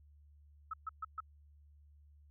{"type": "tone bursts", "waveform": "sine", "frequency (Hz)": 1295, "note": "E6", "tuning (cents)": -31, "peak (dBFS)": -37, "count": 4, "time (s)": [0.71, 1.204], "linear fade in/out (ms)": 5, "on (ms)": 26, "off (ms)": 130, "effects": ["added 73 Hz sine -59 dBFS peak until 2.3 s"]}